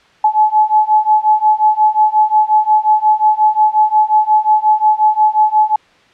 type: beating tone pair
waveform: sine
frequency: 854 / 859.6 Hz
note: G#5 / A5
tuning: +48 / -41 cents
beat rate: 5.6 Hz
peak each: -12 / -11 dBFS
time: 0.24-5.76 s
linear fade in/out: 5 ms
effects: white hiss -48 dBFS RMS until 6.13 s + low-pass 3000 Hz 12 dB/octave